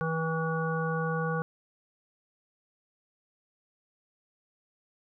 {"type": "harmonic tone", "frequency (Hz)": 161.9, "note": "E3", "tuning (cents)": -31, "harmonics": [1, 3, 5, 7, 9], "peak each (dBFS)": [-30, -33, -39, -36, -36], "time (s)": [0.01, 1.42], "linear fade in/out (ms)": 0, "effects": []}